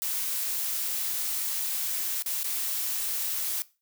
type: noise with dropouts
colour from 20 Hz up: blue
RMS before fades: -30 dBFS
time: 0.02-3.62 s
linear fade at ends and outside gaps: 0 ms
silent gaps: 2.223-2.261 / 2.431-2.444 s
effects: noise-tail reverb RT60 0.3 s tail -19 dB re dry